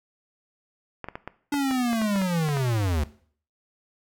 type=clicks; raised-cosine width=0.5 ms; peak=-18 dBFS; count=12; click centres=1.043 / 1.086 / 1.155 / 1.276 / 1.541 / 1.711 / 1.931 / 2.017 / 2.16 / 2.217 / 2.488 / 2.57 s
type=linear sweep; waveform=square; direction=down; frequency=291.1 to 70 Hz; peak=-23 dBFS; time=1.52-3.04 s; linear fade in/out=5 ms
effects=noise-tail reverb RT60 0.5 s tail -17 dB re dry